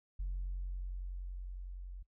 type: tone with level ramp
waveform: sine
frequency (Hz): 45.41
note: F#1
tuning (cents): -32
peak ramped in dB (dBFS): -33 to -43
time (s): 0.19-2.03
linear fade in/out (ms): 10
effects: noise-tail reverb RT60 0.1 s tail -20 dB re dry + tanh soft clip ceiling -32 dBFS